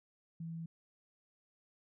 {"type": "tone", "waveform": "sine", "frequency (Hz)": 164.81, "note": "E3", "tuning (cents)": 0, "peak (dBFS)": -40, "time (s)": [0.4, 0.66], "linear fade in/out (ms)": 5, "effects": []}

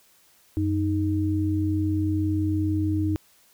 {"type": "tone pair together", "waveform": "sine", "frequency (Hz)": [93.4, 311.1], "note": ["F#2", "D#4"], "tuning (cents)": [17, 0], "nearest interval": "octave + major sixth", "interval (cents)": 2083, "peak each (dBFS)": -24, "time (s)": [0.57, 3.16], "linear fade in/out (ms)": 0, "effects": ["white hiss -59 dBFS RMS until 3.53 s"]}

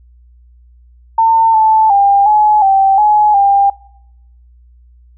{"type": "tone with pitch steps", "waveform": "sine", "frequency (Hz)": [902, 876, 799, 847, 778, 843, 797], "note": ["A5", "A5", "G5", "G#5", "G5", "G#5", "G5"], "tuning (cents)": [43, -8, 33, 34, -13, 26, 28], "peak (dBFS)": -6, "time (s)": [1.18, 3.7], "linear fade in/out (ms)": 5, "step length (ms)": 360, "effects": ["noise-tail reverb RT60 0.8 s tail -24 dB re dry", "added 60 Hz sine -41 dBFS peak until 5.17 s"]}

